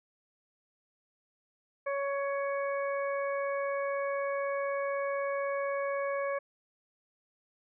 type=harmonic tone; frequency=558 Hz; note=C#5; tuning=11 cents sharp; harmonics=1 / 2 / 3 / 4; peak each=-31 / -37 / -41 / -43 dBFS; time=1.86-6.39 s; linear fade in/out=10 ms; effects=none